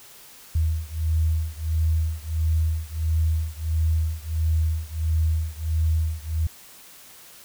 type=beating tone pair; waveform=sine; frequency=79.2 / 80.7 Hz; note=D#2 / E2; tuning=+31 / -36 cents; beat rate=1.5 Hz; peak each=-23 / -24 dBFS; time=0.55-6.47 s; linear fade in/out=5 ms; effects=white hiss -47 dBFS RMS until 7.44 s